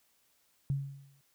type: tone with exponential decay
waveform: sine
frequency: 138.59 Hz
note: C#3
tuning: in tune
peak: -26 dBFS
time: 0.7-1.21 s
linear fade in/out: 0 ms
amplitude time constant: 110 ms
effects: white hiss -71 dBFS RMS until 1.34 s